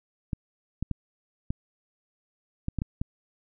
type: clicks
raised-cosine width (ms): 5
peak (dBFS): -16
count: 8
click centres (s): 0.332 / 0.826 / 0.913 / 1.505 / 2.684 / 2.787 / 2.819 / 3.015
effects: none